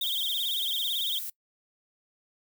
sine tone with vibrato, 3423 Hz, A7, 48 cents flat, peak -27 dBFS, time 0.01-1.19 s, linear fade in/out 5 ms, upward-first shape sine, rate 18 Hz, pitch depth 160 cents each way
violet noise, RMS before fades -36 dBFS, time 0.01-1.3 s, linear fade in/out 5 ms
effects noise-tail reverb RT60 0.1 s tail -23 dB re dry

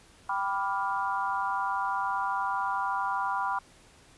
sine chord, G dominant seventh, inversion none, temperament equal with one note detuned, 784 / 987.8 / 1174.7 / 1406.6 Hz, G5 / B5 / D6 / F6, 0 / 0 / 0 / +12 cents, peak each -33 / -30 / -34 / -35 dBFS, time 0.29-3.59 s, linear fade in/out 5 ms, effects pink hiss -57 dBFS RMS until 4.17 s + resampled to 24000 Hz

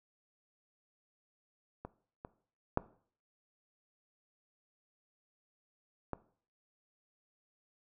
clicks, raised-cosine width 1 ms, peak -28 / -29 / -14 / -22 dBFS, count 4, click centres 1.85 / 2.249 / 2.774 / 6.133 s, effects noise-tail reverb RT60 0.5 s tail -18 dB re dry

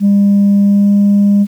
sine tone with pitch glide, 201 to 202.4 Hz, G3 to G#3, +44 to -44 cents, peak -4 dBFS, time 0-1.47 s, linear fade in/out 50 ms, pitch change +12 cents, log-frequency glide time 0.64-0.9 s, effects tanh soft clip ceiling -4 dBFS + 7-bit

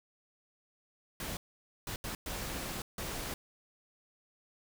pink noise bursts at uneven times, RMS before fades -39 dBFS, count 5, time 1.2-1.37 / 1.87-1.96 / 2.04-2.15 / 2.26-2.82 / 2.98-3.34 s, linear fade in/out 2 ms, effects none

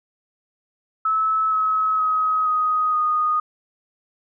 sine tone with pitch steps, 1300 / 1283.6 / 1267.4 / 1251.4 / 1235.6 Hz, E6 / E6 / D#6 / D#6 / D#6, -24 / -46 / +32 / +10 / -12 cents, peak -17 dBFS, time 1.05-3.4 s, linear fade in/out 5 ms, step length 470 ms, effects none

